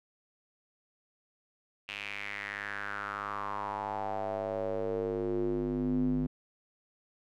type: tone with band-pass filter sweep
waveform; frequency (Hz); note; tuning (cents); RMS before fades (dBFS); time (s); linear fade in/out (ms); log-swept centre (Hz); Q
square; 50.8; G#1; -38; -34; 1.88-6.27; 10; 2700 to 220; 4.8
effects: none